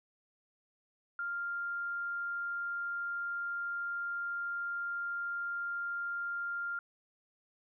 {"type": "tone", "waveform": "sine", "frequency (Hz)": 1396.9, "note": "F6", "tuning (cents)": 0, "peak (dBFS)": -34, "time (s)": [1.19, 6.79], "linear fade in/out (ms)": 2, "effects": []}